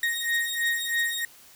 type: beating tone pair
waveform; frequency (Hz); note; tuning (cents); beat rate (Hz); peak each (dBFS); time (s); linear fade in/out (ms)
35% pulse; 1864.7 / 1867.8; A#6 / A#6; 0 / +3; 3.1; -26; 0.03-1.25; 2
effects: white hiss -52 dBFS RMS until 1.55 s